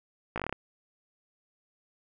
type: slowing click train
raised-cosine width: 0.5 ms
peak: -17 dBFS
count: 8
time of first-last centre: 0.36-0.526 s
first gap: 17 ms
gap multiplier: 1.11
effects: none